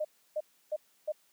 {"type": "tone bursts", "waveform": "sine", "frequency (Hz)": 611, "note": "D#5", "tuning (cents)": -32, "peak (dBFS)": -29, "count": 4, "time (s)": [0, 1.122], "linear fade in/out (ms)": 10, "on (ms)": 48, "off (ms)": 310, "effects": ["white hiss -68 dBFS RMS until 1.32 s", "high-pass 150 Hz 12 dB/octave"]}